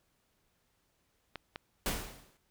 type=clicks; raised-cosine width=0.3 ms; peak=-23 dBFS; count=2; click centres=1.357 / 1.559 s
type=noise with exponential decay; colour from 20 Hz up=pink; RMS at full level=-30 dBFS; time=1.86-2.37 s; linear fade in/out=0 ms; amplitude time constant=110 ms
effects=pink hiss -75 dBFS RMS until 2.5 s